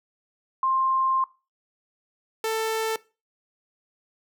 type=tone pair in turn; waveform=sine / sawtooth; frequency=1055 / 443.6 Hz; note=C6 / A4; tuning=+14 / +14 cents; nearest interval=octave + minor third; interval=1500 cents; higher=first; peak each=-20 dBFS; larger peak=neither; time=0.63-1.24 / 2.44-2.96 s; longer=first; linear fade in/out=2 ms; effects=noise-tail reverb RT60 0.3 s tail -20 dB re dry